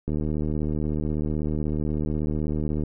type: click train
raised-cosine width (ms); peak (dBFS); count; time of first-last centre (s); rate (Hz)
3; -15; 211; 0.08-2.836; 76.2
effects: none